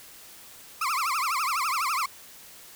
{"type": "tone with vibrato", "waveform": "35% pulse", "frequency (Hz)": 1174.7, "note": "D6", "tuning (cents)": 0, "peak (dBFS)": -23, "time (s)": [0.81, 2.06], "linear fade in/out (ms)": 5, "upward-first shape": "triangle", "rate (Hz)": 12, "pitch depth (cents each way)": 290, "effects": ["white hiss -48 dBFS RMS until 2.75 s"]}